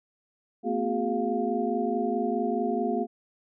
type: tone cluster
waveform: sine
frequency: 225.3 / 250 / 364.4 / 415.2 / 702 Hz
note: A3 / B3 / F#4 / G#4 / F5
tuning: +41 / +21 / -26 / 0 / +9 cents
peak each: -31 dBFS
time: 0.63-3.07 s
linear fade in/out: 50 ms
effects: none